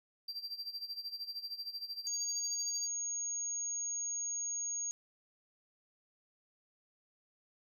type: tone with tremolo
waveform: triangle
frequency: 4713 Hz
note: D8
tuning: 5 cents sharp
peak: -36 dBFS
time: 0.28-2.88 s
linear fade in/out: 5 ms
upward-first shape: sine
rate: 13 Hz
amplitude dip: 80%
type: tone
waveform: sine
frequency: 6600 Hz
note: G#8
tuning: 12 cents flat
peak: -35 dBFS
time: 2.07-4.91 s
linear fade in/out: 0 ms
effects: none